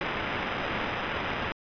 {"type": "noise with sample-and-hold", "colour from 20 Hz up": "violet", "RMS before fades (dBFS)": -31, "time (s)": [0.01, 1.52], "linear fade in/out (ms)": 0, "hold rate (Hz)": 4410, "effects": ["resampled to 11025 Hz"]}